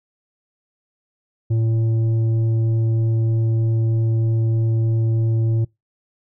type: tone with tanh clipping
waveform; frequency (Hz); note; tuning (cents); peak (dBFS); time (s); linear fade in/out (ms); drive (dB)
sine; 112.9; A2; +45; -17; 1.5-5.65; 10; 7
effects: noise-tail reverb RT60 0.2 s tail -25 dB re dry